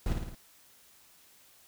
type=noise with echo; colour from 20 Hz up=brown; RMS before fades=-29 dBFS; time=0.06-0.13 s; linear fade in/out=2 ms; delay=55 ms; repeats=4; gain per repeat=-4 dB; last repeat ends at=0.35 s; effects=white hiss -60 dBFS RMS until 1.67 s